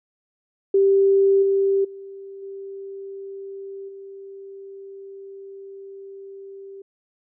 sine tone with level steps, 392 Hz, G4, in tune, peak -13 / -16 / -35 / -32 / -36 dBFS, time 0.74-6.82 s, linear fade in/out 5 ms, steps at 1.42 / 1.84 / 2.42 / 3.88 s, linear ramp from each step 10 ms, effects none

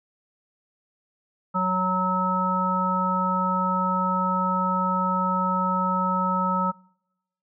harmonic tone, 185 Hz, F#3, in tune, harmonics 1 / 3 / 5 / 7, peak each -26 / -32 / -27 / -24 dBFS, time 1.54-6.72 s, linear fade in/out 20 ms, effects noise-tail reverb RT60 0.9 s tail -26 dB re dry

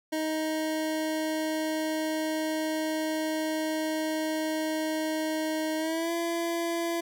25% pulse tone with pitch glide, 313.4 to 337.8 Hz, D#4 to E4, +13 to +42 cents, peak -24 dBFS, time 0.12-7.01 s, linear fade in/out 10 ms, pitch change +129 cents, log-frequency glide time 5.78-6.12 s, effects none

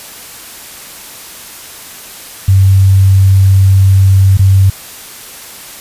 sine tone with dropouts, 96.2 Hz, G2, 32 cents flat, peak -3 dBFS, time 2.48-4.7 s, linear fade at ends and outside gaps 5 ms, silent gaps 4.372-4.392 s, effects white hiss -30 dBFS RMS until 5.8 s + resampled to 32000 Hz

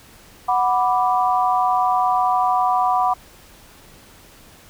sine chord, B minor, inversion second, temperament equal, 740 / 987.8 / 1174.7 Hz, F#5 / B5 / D6, 0 / 0 / 0 cents, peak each -18 / -20 / -22 dBFS, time 0.48-3.14 s, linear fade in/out 10 ms, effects pink hiss -47 dBFS RMS until 4.69 s

